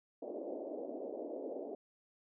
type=band-pass noise; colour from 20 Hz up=white; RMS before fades=-43 dBFS; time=0.22-1.75 s; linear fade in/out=5 ms; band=260 to 640 Hz; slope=48 dB/octave; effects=none